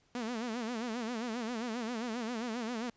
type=tone with vibrato; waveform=sawtooth; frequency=233.1 Hz; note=A#3; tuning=in tune; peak=-31 dBFS; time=0.15-2.9 s; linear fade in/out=2 ms; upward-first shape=sine; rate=7.5 Hz; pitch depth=130 cents each way; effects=pink hiss -70 dBFS RMS until 2.96 s + resampled to 16000 Hz